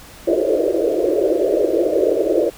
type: band-pass noise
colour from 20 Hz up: pink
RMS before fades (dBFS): -17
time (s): 0.27-2.5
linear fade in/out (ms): 10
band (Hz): 320 to 630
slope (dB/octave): 96
effects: pink hiss -41 dBFS RMS until 2.57 s